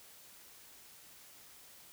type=silence; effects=white hiss -57 dBFS RMS until 1.92 s